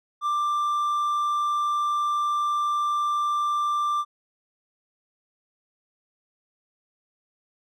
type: tone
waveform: triangle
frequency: 1182 Hz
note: D6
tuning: 11 cents sharp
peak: -20 dBFS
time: 0.21-4.05 s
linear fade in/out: 50 ms
effects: none